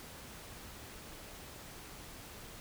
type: silence
effects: pink hiss -50 dBFS RMS until 2.6 s